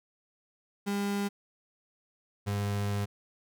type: tone pair in turn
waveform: 35% pulse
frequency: 201.4 / 101.58 Hz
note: G3 / G#2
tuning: +47 / -38 cents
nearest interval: octave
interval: 1185 cents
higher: first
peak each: -27 dBFS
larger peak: neither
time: 0.86-1.29 / 2.46-3.06 s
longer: second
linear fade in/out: 20 ms
effects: none